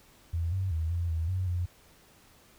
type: tone with pitch steps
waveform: sine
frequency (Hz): 83.7 / 94.9 / 80.4 / 86 / 81.4 / 92.8 / 88.2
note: E2 / F#2 / E2 / F2 / E2 / F#2 / F2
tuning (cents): +27 / +44 / -43 / -26 / -21 / +6 / +18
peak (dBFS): -27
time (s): 0.33-1.66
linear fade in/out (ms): 10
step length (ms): 190
effects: pink hiss -59 dBFS RMS until 2.58 s